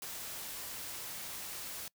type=noise; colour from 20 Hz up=white; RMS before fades=-43 dBFS; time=0.02-1.88 s; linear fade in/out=2 ms; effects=noise-tail reverb RT60 0.1 s tail -23 dB re dry